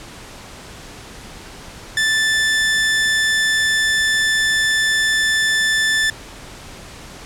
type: tone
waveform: sawtooth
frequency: 1760 Hz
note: A6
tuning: in tune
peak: -11 dBFS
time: 1.97-6.1 s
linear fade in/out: 2 ms
effects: pink hiss -37 dBFS RMS until 7.25 s + low-pass 9000 Hz 12 dB/octave